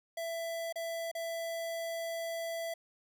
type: tone with dropouts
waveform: square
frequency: 665 Hz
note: E5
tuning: 15 cents sharp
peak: -36 dBFS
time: 0.17-2.74 s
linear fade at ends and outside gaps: 5 ms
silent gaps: 0.726-0.757 / 1.115-1.15 s
effects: none